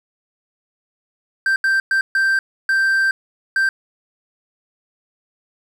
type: tone bursts at uneven times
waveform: triangle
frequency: 1568 Hz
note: G6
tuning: in tune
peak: -12 dBFS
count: 6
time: 1.46-1.56 / 1.64-1.8 / 1.91-2.01 / 2.15-2.39 / 2.69-3.11 / 3.56-3.69 s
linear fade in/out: 2 ms
effects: 9-bit